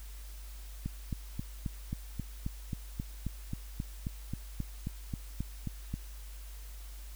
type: click train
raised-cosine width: 5 ms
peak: -22 dBFS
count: 20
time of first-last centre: 0.86-5.94 s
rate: 3.74 Hz
effects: added 50 Hz sine -43 dBFS peak until 7.15 s + white hiss -55 dBFS RMS until 7.15 s